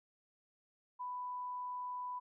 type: tone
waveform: sine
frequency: 993 Hz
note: B5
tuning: 9 cents sharp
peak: -39 dBFS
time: 0.99-2.2 s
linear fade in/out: 20 ms
effects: none